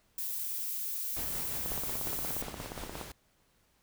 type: noise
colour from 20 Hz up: violet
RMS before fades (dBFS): -36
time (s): 0.18-2.42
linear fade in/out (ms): 2
type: noise with tremolo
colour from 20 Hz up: pink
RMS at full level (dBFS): -42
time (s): 1.16-3.12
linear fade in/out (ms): 5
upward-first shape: sine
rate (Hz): 5.6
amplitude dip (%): 40
type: click train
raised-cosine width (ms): 1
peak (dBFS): -25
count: 24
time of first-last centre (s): 1.66-3.013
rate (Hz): 17
effects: pink hiss -70 dBFS RMS until 3.82 s